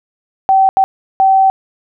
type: tone bursts at uneven times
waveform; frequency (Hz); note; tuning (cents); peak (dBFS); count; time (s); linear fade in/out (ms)
sine; 770; G5; -31; -6; 3; 0.49-0.69 / 0.77-0.84 / 1.2-1.5; 0
effects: none